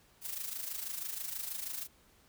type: noise with amplitude modulation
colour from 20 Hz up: blue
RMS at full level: -37 dBFS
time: 0.21-1.88 s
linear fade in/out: 50 ms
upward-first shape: sine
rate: 26.2 Hz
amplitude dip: 65%
effects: pink hiss -65 dBFS RMS until 2.28 s